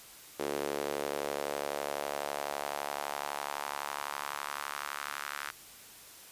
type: tone with high-pass filter sweep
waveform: sawtooth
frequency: 71.9 Hz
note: D2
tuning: 36 cents flat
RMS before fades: -37 dBFS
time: 0.39-5.51 s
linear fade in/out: 10 ms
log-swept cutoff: 400 to 1400 Hz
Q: 2.2
effects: white hiss -52 dBFS RMS until 6.31 s + resampled to 32000 Hz